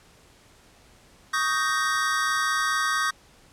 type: chord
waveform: square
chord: Eb dominant seventh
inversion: third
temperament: just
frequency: 1120.1 / 1244.5 / 1555.6 / 1866.8 Hz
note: Db6 / Eb6 / G6 / Bb6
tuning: +18 / 0 / -14 / +2 cents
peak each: -30 / -28 / -28 / -30 dBFS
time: 1.33-3.11 s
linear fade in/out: 10 ms
effects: pink hiss -55 dBFS RMS until 3.52 s + low-pass 10000 Hz 12 dB/octave